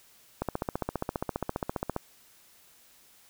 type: click train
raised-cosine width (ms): 1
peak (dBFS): -15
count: 24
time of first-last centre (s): 0.42-1.964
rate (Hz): 14.9
effects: white hiss -59 dBFS RMS until 3.29 s